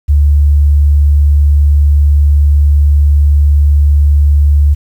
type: tone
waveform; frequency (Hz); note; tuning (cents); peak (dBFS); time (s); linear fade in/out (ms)
sine; 72.6; D2; -19; -4; 0.08-4.75; 20
effects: 7-bit